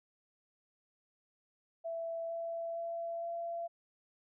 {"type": "tone with pitch steps", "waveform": "sine", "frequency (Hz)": [664, 669, 674, 679.1], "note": ["E5", "E5", "E5", "F5"], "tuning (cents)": [12, 25, 38, -49], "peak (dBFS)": -36, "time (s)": [1.84, 3.68], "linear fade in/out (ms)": 20, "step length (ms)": 460, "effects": []}